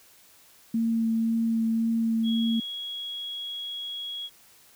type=tone with vibrato; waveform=sine; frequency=226.8 Hz; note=A#3; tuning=47 cents flat; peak=-22 dBFS; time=0.74-2.6 s; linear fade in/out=5 ms; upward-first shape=sine; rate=1.9 Hz; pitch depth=11 cents each way
type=tone; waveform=sine; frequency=3322 Hz; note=G#7; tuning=in tune; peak=-32 dBFS; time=2.23-4.3 s; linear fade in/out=50 ms
effects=white hiss -56 dBFS RMS until 4.75 s